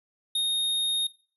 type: tone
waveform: square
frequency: 3708 Hz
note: A#7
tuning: 10 cents flat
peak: -24 dBFS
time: 0.35-1.07 s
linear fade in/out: 5 ms
effects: noise-tail reverb RT60 0.4 s tail -21 dB re dry + resampled to 32000 Hz